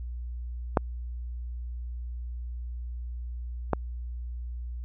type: clicks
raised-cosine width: 1 ms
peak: -6 / -9 dBFS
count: 2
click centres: 0.772 / 3.733 s
effects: added 60 Hz sine -33 dBFS peak until 4.84 s